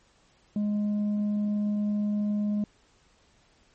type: tone with tanh clipping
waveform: sine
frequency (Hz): 207.7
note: G#3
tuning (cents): 0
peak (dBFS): -25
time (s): 0.56-2.64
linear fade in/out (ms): 2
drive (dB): 3
effects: pink hiss -63 dBFS RMS until 3.74 s + MP3 32 kbps